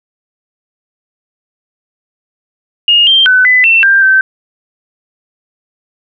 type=tone with pitch steps; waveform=sine; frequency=2850 / 3161 / 1507 / 2005 / 2690 / 1587 / 1547 Hz; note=F7 / G7 / F#6 / B6 / E7 / G6 / G6; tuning=+34 / +14 / +31 / +26 / +34 / +21 / -23 cents; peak=-4 dBFS; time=2.88-4.21 s; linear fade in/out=2 ms; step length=190 ms; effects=none